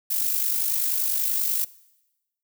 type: noise with amplitude modulation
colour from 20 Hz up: violet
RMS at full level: -22 dBFS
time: 0.1-1.65 s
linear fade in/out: 10 ms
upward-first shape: sine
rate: 50.3 Hz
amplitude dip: 50%
effects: noise-tail reverb RT60 1.0 s tail -21 dB re dry

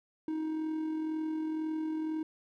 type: tone with amplitude modulation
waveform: triangle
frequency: 314.4 Hz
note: D#4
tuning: 18 cents sharp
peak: -28 dBFS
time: 0.28-2.23 s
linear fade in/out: 2 ms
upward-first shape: sine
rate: 42 Hz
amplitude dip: 35%
effects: none

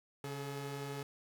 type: tone pair together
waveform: sawtooth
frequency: 138.59 / 427.7 Hz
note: C#3 / A4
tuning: 0 / -49 cents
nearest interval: octave + minor sixth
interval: 1951 cents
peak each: -38 / -40 dBFS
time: 0.24-1.03 s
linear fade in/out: 2 ms
effects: none

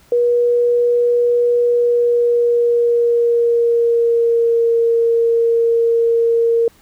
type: tone with pitch glide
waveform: sine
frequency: 480.9 to 462.9 Hz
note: B4 to A#4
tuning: -46 to -12 cents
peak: -11 dBFS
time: 0.12-6.68 s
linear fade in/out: 2 ms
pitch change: -66 cents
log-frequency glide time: 1.61-4.76 s
effects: pink hiss -51 dBFS RMS until 6.81 s

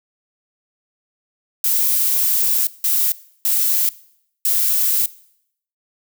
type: noise bursts at uneven times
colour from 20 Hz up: violet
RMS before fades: -17 dBFS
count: 4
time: 1.64-2.67 / 2.84-3.12 / 3.45-3.89 / 4.45-5.06 s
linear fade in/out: 2 ms
effects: noise-tail reverb RT60 0.7 s tail -20 dB re dry

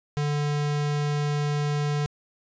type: tone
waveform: square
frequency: 146.83 Hz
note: D3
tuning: in tune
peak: -24 dBFS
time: 0.17-2.06 s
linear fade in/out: 0 ms
effects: resampled to 16000 Hz + 11-bit

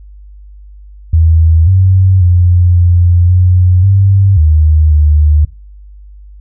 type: tone with pitch steps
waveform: sine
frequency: 81.1 / 94.2 / 88.5 / 87.5 / 90.6 / 97.8 / 77.5 / 75.3 Hz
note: E2 / F#2 / F2 / F2 / F#2 / G2 / D#2 / D2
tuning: -28 / +32 / +23 / +4 / -36 / -4 / -6 / +44 cents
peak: -4 dBFS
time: 1.13-5.45 s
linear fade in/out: 5 ms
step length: 540 ms
effects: noise-tail reverb RT60 0.3 s tail -19 dB re dry + added 50 Hz sine -31 dBFS peak until 6.4 s

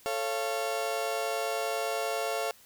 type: chord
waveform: 35% pulse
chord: A augmented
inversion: none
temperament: just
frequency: 440 / 550 / 687.5 Hz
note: A4 / C#5 / E#5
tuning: 0 / -14 / -27 cents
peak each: -33 / -33 / -31 dBFS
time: 0.06-2.51 s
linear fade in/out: 0 ms
effects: white hiss -57 dBFS RMS until 2.65 s

